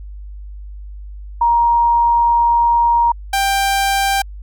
sine / sawtooth tone pair in turn, 941 / 787.5 Hz, A#5 / G5, +16 / +8 cents, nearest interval minor third, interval 308 cents, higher first, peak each -10 dBFS, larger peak neither, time 1.41-3.12 / 3.33-4.22 s, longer first, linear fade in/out 5 ms, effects added 50 Hz sine -29 dBFS peak until 4.42 s

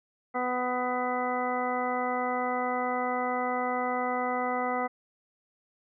harmonic tone, 249.5 Hz, B3, 18 cents sharp, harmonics 1 / 2 / 3 / 4 / 5 / 6 / 8, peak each -35 / -33 / -31 / -37 / -34 / -44 / -37 dBFS, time 0.34-4.88 s, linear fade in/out 20 ms, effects none

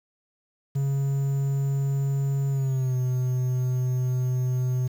triangle tone with pitch glide, 138.2 to 126.73 Hz, C#3 to B2, -5 to +45 cents, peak -20 dBFS, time 0.75-4.88 s, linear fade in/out 10 ms, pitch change -150 cents, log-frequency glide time 2.5-2.96 s, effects 8-bit

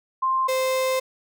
sine / 35% pulse tone pair in turn, 1051 / 520.7 Hz, C6 / C5, +7 / -8 cents, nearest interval octave, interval 1215 cents, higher first, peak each -19 dBFS, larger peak neither, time 0.22-0.48 / 0.48-1 s, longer second, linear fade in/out 10 ms, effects none

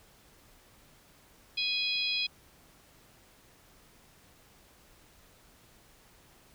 harmonic tone with a mistuned harmonic, 830.6 Hz, G#5, in tune, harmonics 3 / 4 / 5 / 6, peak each -33 / -33 / -34 / -37 dBFS, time 1.57-2.27 s, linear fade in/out 10 ms, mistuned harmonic 5, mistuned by -34 cents, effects pink hiss -60 dBFS RMS until 6.54 s

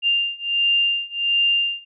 sine beating tone pair, 2794 / 2795.4 Hz, F7 / F7, 0 / +1 cents, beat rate 1.4 Hz, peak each -21 / -20 dBFS, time 0.02-1.85 s, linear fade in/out 50 ms, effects none

